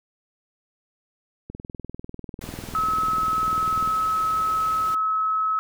click train, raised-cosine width 3 ms, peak -22 dBFS, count 49, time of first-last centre 1.5-3.876 s, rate 20.2 Hz
pink noise, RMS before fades -39 dBFS, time 2.41-4.95 s, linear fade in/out 5 ms
sine tone, 1289 Hz, E6, 39 cents flat, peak -20 dBFS, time 2.75-5.59 s, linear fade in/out 0 ms
effects none

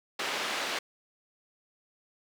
white band-pass noise, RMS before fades -33 dBFS, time 0.19-0.79 s, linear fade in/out 5 ms, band 320 to 3200 Hz, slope 12 dB/octave, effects none

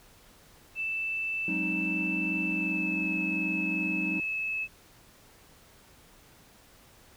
sine tone with pitch glide, 2646 to 2598 Hz, E7 to E7, +6 to -26 cents, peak -29 dBFS, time 0.75-4.68 s, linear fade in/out 50 ms, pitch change -32 cents, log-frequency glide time 2.46-3.12 s
triangle chord, Ab dominant seventh, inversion third, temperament equal with one note detuned, 185 / 207.7 / 266 / 311.1 Hz, Gb3 / Ab3 / C4 / Eb4, 0 / 0 / +29 / 0 cents, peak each -33 / -36 / -38 / -32 dBFS, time 1.48-4.2 s, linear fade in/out 2 ms
effects pink hiss -57 dBFS RMS until 7.16 s

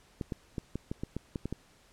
clicks, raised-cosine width 3 ms, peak -21 dBFS, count 10, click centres 0.212 / 0.322 / 0.582 / 0.756 / 0.915 / 1.035 / 1.166 / 1.358 / 1.456 / 1.526 s, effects pink hiss -62 dBFS RMS until 1.92 s + low-pass 10000 Hz 12 dB/octave

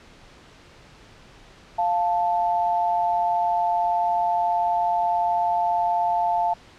sine tone pair together, 698.5 / 880 Hz, F5 / A5, 0 / 0 cents, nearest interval major third, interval 400 cents, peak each -22 dBFS, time 1.78-6.54 s, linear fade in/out 10 ms, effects pink hiss -49 dBFS RMS until 6.78 s + low-pass 5000 Hz 12 dB/octave

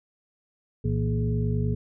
sine tone cluster, 62.2 / 113.1 / 162.7 / 234 / 420.9 Hz, B1 / A2 / E3 / A#3 / G#4, +13 / +48 / -22 / +7 / +23 cents, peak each -30 / -25 / -30 / -32 / -34 dBFS, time 0.84-1.75 s, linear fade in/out 10 ms, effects none

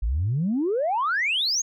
sine exponential sweep, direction up, 49 to 6750 Hz, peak -20 dBFS, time 0.02-1.62 s, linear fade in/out 10 ms, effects tanh soft clip ceiling -17 dBFS

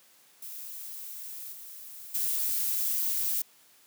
violet noise with level steps, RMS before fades -41 / -45 / -29 dBFS, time 0.42-3.42 s, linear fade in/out 5 ms, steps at 1.52 / 2.14 s, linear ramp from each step 10 ms, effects white hiss -60 dBFS RMS until 3.86 s + high-pass 150 Hz 12 dB/octave

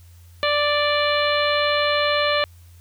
harmonic tone, 587.3 Hz, D5, in tune, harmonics 1 / 2 / 3 / 4 / 5 / 6 / 7, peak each -21 / -24 / -26 / -27 / -28 / -29 / -29 dBFS, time 0.43-2.44 s, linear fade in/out 0 ms, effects added 86 Hz sine -44 dBFS peak until 2.8 s + white hiss -57 dBFS RMS until 2.8 s

